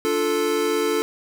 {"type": "chord", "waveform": "square", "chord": "D minor", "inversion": "none", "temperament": "equal", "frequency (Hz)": [293.7, 349.2, 440], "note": ["D4", "F4", "A4"], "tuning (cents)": [0, 0, 0], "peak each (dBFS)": [-28, -27, -22], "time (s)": [0.05, 1.02], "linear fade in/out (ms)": 0, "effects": []}